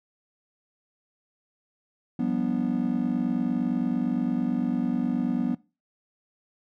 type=chord; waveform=triangle; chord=G dominant seventh; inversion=third; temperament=just; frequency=176.4 / 196 / 245 / 294 Hz; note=F3 / G3 / B3 / D4; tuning=+18 / 0 / -14 / +2 cents; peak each=-29 / -29 / -23 / -29 dBFS; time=2.19-5.55 s; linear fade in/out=5 ms; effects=noise-tail reverb RT60 0.3 s tail -21 dB re dry + tanh soft clip ceiling -14 dBFS